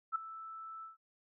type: tone with ADSR envelope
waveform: sine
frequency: 1318.5 Hz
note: E6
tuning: in tune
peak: -28 dBFS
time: 0.12-0.97 s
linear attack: 35 ms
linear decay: 6 ms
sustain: -16 dB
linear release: 140 ms
effects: none